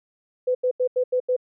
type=tone bursts; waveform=sine; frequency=503 Hz; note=B4; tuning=32 cents sharp; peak=-18 dBFS; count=6; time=0.47-1.365 s; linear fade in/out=10 ms; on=80 ms; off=83 ms; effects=none